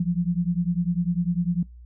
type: beating tone pair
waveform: sine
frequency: 170 / 180 Hz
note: F3 / F#3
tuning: -46 / -47 cents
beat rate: 10 Hz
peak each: -24 dBFS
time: 0-1.63 s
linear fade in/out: 5 ms
effects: noise-tail reverb RT60 0.2 s tail -26 dB re dry + added 60 Hz sine -42 dBFS peak until 1.85 s